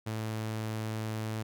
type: tone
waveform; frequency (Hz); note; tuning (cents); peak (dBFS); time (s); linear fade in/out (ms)
sawtooth; 109.7; A2; -5; -29; 0.06-1.43; 10
effects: none